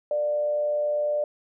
sine tone with frequency modulation, 593 Hz, D5, 17 cents sharp, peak -22 dBFS, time 0.11-1.24 s, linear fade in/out 2 ms, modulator 128 Hz, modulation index 0.21, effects none

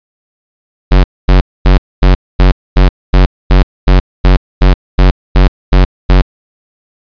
square tone bursts, 46.38 Hz, F#1, 5 cents sharp, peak -3 dBFS, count 15, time 0.91-6.22 s, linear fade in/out 10 ms, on 130 ms, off 240 ms, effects resampled to 11025 Hz + 7-bit

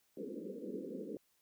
white band-pass noise, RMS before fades -44 dBFS, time 0.17-1.17 s, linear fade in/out 2 ms, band 180 to 510 Hz, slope 96 dB/octave, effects white hiss -75 dBFS RMS until 1.41 s

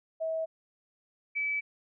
sine tone pair in turn, 645 / 2299 Hz, E5 / D7, -38 / -37 cents, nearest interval octave + minor seventh, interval 2201 cents, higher second, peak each -29 / -28 dBFS, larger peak second, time 0.2-0.46 / 1.35-1.61 s, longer neither, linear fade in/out 20 ms, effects none

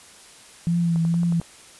sine tone with vibrato, 168.6 Hz, E3, 39 cents sharp, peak -18 dBFS, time 0.67-1.4 s, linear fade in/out 0 ms, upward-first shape triangle, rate 2.2 Hz, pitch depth 42 cents each way
click train, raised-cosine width 1 ms, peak -25 dBFS, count 6, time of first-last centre 0.96-1.415 s, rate 11 Hz
effects white hiss -47 dBFS RMS until 1.79 s + resampled to 24000 Hz

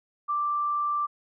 sine tone, 1176 Hz, D6, 2 cents sharp, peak -24 dBFS, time 0.28-1.07 s, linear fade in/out 20 ms, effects none

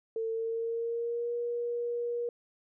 sine tone with pitch glide, 450 to 476.5 Hz, A4 to A#4, +39 to +38 cents, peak -30 dBFS, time 0.16-2.29 s, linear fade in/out 2 ms, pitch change +99 cents, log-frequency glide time 0.31-1.34 s, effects none

